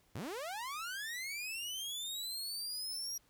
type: linear sweep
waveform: sawtooth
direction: up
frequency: 74.3 to 5720 Hz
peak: -36 dBFS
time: 0.15-3.18 s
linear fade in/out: 5 ms
effects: pink hiss -70 dBFS RMS until 3.29 s